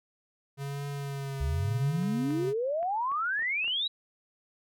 square tone with vibrato, 138.8 Hz, C#3, 3 cents sharp, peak -34 dBFS, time 0.57-2.54 s, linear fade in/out 50 ms, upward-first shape triangle, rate 0.83 Hz, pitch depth 44 cents each way
sine exponential sweep, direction up, 65.41 to 3951 Hz, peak -27 dBFS, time 1.4-3.88 s, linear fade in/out 10 ms
clicks, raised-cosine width 0.5 ms, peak -34 dBFS, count 8, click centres 2.031 / 2.306 / 2.829 / 3.117 / 3.393 / 3.423 / 3.644 / 3.679 s
effects none

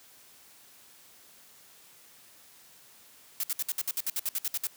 blue noise bursts, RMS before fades -30 dBFS, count 14, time 3.4-4.67 s, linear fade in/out 2 ms, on 35 ms, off 60 ms, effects white hiss -56 dBFS RMS until 4.76 s + high-pass 80 Hz 12 dB/octave

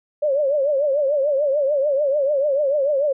sine tone with vibrato, 568 Hz, C#5, 42 cents sharp, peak -16 dBFS, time 0.22-3.13 s, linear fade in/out 10 ms, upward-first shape triangle, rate 6.8 Hz, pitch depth 140 cents each way, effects none

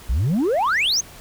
sine exponential sweep, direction up, 51.91 to 6680 Hz, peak -14 dBFS, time 0.09-1.01 s, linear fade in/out 10 ms, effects tanh soft clip ceiling -16 dBFS + pink hiss -43 dBFS RMS until 1.2 s

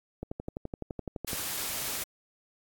click train, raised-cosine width 2 ms, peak -22 dBFS, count 14, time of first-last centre 0.23-1.332 s, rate 11.8 Hz
white noise, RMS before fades -34 dBFS, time 1.27-2.04 s, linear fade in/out 10 ms
effects AAC 64 kbps

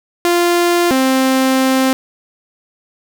sawtooth tone pair in turn, 347.6 / 262.9 Hz, F4 / C4, -8 / +8 cents, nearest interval perfect fourth, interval 484 cents, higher first, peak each -7 dBFS, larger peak neither, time 0.25-0.91 / 0.91-1.93 s, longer second, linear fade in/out 0 ms, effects none

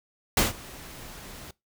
pink noise with ADSR envelope, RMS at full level -19 dBFS, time 0.37-1.51 s, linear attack 3 ms, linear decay 150 ms, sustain -24 dB, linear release 4 ms, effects noise-tail reverb RT60 0.2 s tail -22 dB re dry

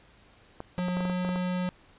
clicks, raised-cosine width 1 ms, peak -22 dBFS, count 10, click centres 0.604 / 0.79 / 0.884 / 0.97 / 1.006 / 1.053 / 1.098 / 1.249 / 1.291 / 1.359 s
square tone with pitch glide, 180 to 181.15 Hz, F#3 to F#3, -47 to -36 cents, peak -28 dBFS, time 0.78-1.69 s, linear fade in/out 0 ms, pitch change +11 cents, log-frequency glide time 0.93-1.07 s
effects pink hiss -58 dBFS RMS until 1.98 s + resampled to 8000 Hz

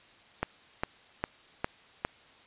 click train, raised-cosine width 0.5 ms, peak -13 dBFS, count 5, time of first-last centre 0.43-2.049 s, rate 2.47 Hz, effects white hiss -57 dBFS RMS until 2.46 s + resampled to 8000 Hz

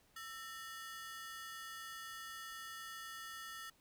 sawtooth ring-modulated tone, 1579 Hz, G6, 12 cents sharp, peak -40 dBFS, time 0.16-3.7 s, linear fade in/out 5 ms, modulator 251 Hz, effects pink hiss -71 dBFS RMS until 3.8 s

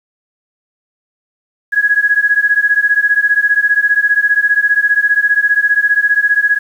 sine beating tone pair, 1661.2 / 1676.2 Hz, G#6 / G#6, 0 / +16 cents, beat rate 15 Hz, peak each -12 dBFS, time 1.72-6.59 s, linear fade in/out 20 ms, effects 7-bit

